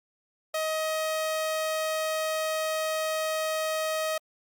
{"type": "tone", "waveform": "sawtooth", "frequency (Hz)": 630, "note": "D#5", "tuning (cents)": 21, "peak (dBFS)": -23, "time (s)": [0.54, 4.18], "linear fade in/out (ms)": 5, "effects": ["Opus 48 kbps"]}